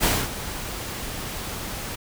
pink noise with ADSR envelope, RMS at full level -19 dBFS, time 0-1.96 s, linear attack 37 ms, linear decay 250 ms, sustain -13 dB, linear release 14 ms, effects none

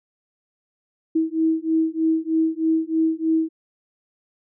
sine beating tone pair, 320.1 / 323.3 Hz, D#4 / E4, +49 / -34 cents, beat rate 3.2 Hz, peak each -21 dBFS, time 1.15-3.49 s, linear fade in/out 10 ms, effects none

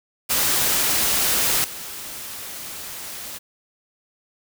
white noise with level steps, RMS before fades -20 / -34 dBFS, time 0.29-3.39 s, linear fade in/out 20 ms, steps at 1.64 s, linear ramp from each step 2 ms, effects none

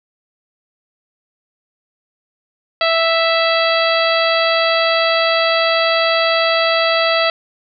harmonic tone, 659.3 Hz, E5, in tune, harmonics 1 / 2 / 3 / 4 / 5 / 6 / 7, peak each -16 / -19 / -21 / -22 / -23 / -24 / -24 dBFS, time 2.81-7.3 s, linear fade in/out 2 ms, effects none

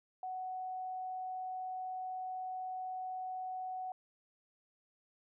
sine tone, 744 Hz, F#5, 9 cents sharp, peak -38 dBFS, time 0.23-3.92 s, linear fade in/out 2 ms, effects none

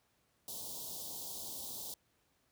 white band-stop noise, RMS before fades -44 dBFS, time 0.48-1.94 s, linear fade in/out 2 ms, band 970 to 3400 Hz, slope 48 dB/octave, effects pink hiss -75 dBFS RMS until 2.51 s + high-pass 60 Hz 12 dB/octave

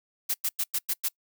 blue noise bursts, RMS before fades -27 dBFS, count 6, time 0.29-1.087 s, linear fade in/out 10 ms, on 52 ms, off 97 ms, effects noise-tail reverb RT60 0.1 s tail -25 dB re dry

